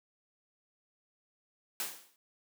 white noise with exponential decay, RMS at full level -33 dBFS, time 1.8-2.16 s, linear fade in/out 1 ms, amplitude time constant 77 ms, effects high-pass 200 Hz 12 dB/octave

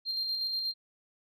sine tone with tremolo, 4186 Hz, C8, in tune, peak -27 dBFS, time 0.05-0.74 s, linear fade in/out 50 ms, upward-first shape square, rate 8.3 Hz, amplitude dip 35%, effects tanh soft clip ceiling -27 dBFS

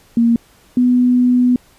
sine tone pair in turn, 233.1 / 247.9 Hz, A#3 / B3, 0 / +7 cents, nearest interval minor second, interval 107 cents, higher second, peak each -9 dBFS, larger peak neither, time 0.17-0.36 / 0.77-1.56 s, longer second, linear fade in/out 2 ms, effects pink hiss -50 dBFS RMS until 1.78 s + resampled to 32000 Hz

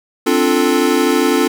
square chord, D minor seventh, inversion third, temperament equal, 261.6 / 293.7 / 349.2 / 440 Hz, C4 / D4 / F4 / A4, 0 / 0 / 0 / 0 cents, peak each -18 dBFS, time 0.26-1.48 s, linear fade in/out 10 ms, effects none

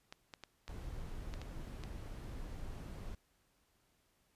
clicks, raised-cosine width 0.2 ms, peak -30 dBFS, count 7, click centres 0.125 / 0.338 / 0.437 / 0.68 / 1.339 / 1.416 / 1.837 s
brown noise, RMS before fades -45 dBFS, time 0.69-3.15 s, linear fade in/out 2 ms
effects pink hiss -75 dBFS RMS until 4.35 s + resampled to 32000 Hz

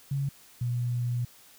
sine tone pair in turn, 138.59 / 121.42 Hz, C#3 / B2, 0 / -29 cents, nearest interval major second, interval 229 cents, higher first, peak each -26 dBFS, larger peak neither, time 0.11-0.29 / 0.61-1.25 s, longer second, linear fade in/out 5 ms, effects white hiss -55 dBFS RMS until 1.58 s

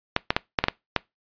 clicks, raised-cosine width 0.3 ms, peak -3 dBFS, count 7, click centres 0.164 / 0.305 / 0.365 / 0.588 / 0.64 / 0.684 / 0.963 s, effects noise-tail reverb RT60 0.2 s tail -23 dB re dry + resampled to 11025 Hz

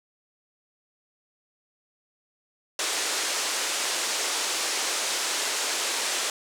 white band-pass noise, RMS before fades -28 dBFS, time 2.79-6.3 s, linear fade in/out 2 ms, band 320 to 8300 Hz, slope 24 dB/octave, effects none

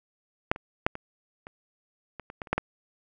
clicks, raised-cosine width 0.5 ms, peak -6 / -24 / -6 / -21 / -26 / -23 / -25 / -19 / -30 / -9 / -11 dBFS, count 11, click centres 0.515 / 0.561 / 0.865 / 0.954 / 1.469 / 2.197 / 2.301 / 2.418 / 2.472 / 2.53 / 2.58 s, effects none

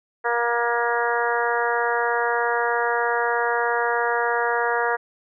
harmonic tone, 236.8 Hz, A#3, 27 cents sharp, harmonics 2 / 3 / 4 / 5 / 6 / 7 / 8, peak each -25 / -27 / -26 / -30 / -28 / -27 / -31 dBFS, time 0.24-4.97 s, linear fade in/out 20 ms, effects none

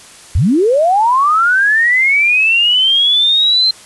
sine linear sweep, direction up, 58.27 to 4147 Hz, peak -8 dBFS, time 0.35-3.71 s, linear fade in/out 5 ms, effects white hiss -38 dBFS RMS until 3.85 s + resampled to 24000 Hz

